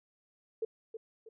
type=tone with echo; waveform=sine; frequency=446 Hz; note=A4; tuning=23 cents sharp; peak=-30 dBFS; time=0.62-0.65 s; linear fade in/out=5 ms; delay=320 ms; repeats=2; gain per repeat=-9 dB; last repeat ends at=1.29 s; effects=none